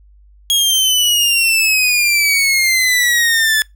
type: exponential sweep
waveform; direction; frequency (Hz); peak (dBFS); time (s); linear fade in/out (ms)
sawtooth; down; 3300 to 1731; -8; 0.5-3.62; 0
effects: noise-tail reverb RT60 0.2 s tail -25 dB re dry + added 50 Hz sine -43 dBFS peak until 3.75 s